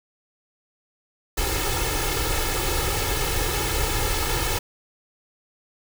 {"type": "noise with comb filter", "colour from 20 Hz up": "pink", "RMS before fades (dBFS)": -24, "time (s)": [1.37, 4.59], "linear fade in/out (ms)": 10, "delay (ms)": 2.3, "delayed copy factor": 0.9, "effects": []}